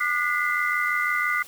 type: tone cluster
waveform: sine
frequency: 1203 / 1452 / 1991 / 2077 Hz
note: D6 / F#6 / B6 / C7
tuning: +41 / -33 / +14 / -13 cents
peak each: -27 dBFS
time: 0-1.43 s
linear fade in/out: 10 ms
effects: white hiss -46 dBFS RMS until 1.47 s